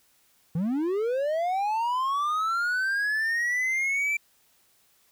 triangle linear sweep, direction up, 152.6 to 2349 Hz, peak -22 dBFS, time 0.55-4.17 s, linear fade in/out 5 ms, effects white hiss -64 dBFS RMS until 5.11 s

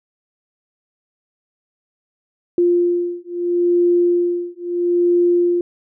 sine beating tone pair, 349.4 / 350.16 Hz, F4 / F4, +1 / +5 cents, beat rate 0.76 Hz, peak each -17 / -17 dBFS, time 2.58-5.61 s, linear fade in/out 2 ms, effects none

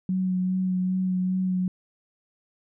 sine tone with vibrato, 185 Hz, F#3, in tune, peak -22 dBFS, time 0.09-1.68 s, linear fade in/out 2 ms, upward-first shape sine, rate 2.5 Hz, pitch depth 16 cents each way, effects none

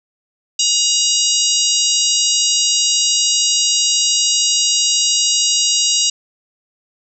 harmonic tone, 953 Hz, A#5, 38 cents sharp, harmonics 3 / 4 / 5 / 6 / 7 / 8, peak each -20 / -20 / -20 / -20 / -20 / -20 dBFS, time 0.59-6.1 s, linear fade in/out 5 ms, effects none

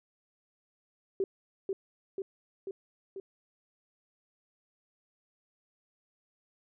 sine tone with echo, 387.2 Hz, G4, 21 cents flat, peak -26 dBFS, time 1.2-1.24 s, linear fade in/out 2 ms, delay 490 ms, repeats 4, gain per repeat -3 dB, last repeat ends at 3.2 s, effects none

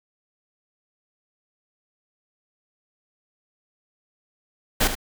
pink noise with echo, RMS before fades -19 dBFS, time 4.8-4.88 s, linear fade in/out 10 ms, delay 73 ms, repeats 1, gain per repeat -9 dB, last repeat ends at 4.953 s, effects none

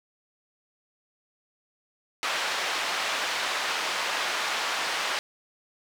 pink band-pass noise, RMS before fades -29 dBFS, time 2.23-5.19 s, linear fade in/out 0 ms, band 880 to 4600 Hz, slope 12 dB/octave, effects none

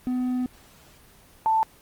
triangle / sine tone pair in turn, 251.3 / 884.7 Hz, B3 / A5, +30 / +9 cents, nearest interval octave + minor seventh, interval 2179 cents, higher second, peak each -21 / -18 dBFS, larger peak second, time 0.07-0.46 / 1.46-1.63 s, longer first, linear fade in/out 0 ms, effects pink hiss -53 dBFS RMS until 1.81 s + Opus 24 kbps

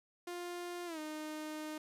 sawtooth tone with pitch glide, 351.3 to 307.6 Hz, F4 to D#4, +10 to -20 cents, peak -37 dBFS, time 0.27-1.78 s, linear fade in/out 5 ms, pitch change -230 cents, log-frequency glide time 0.86-0.99 s, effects resampled to 32000 Hz + 11-bit

